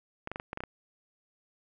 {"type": "clicks", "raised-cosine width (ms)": 0.5, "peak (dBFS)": -21, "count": 8, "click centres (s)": [0.274, 0.316, 0.359, 0.399, 0.531, 0.574, 0.605, 0.637], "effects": []}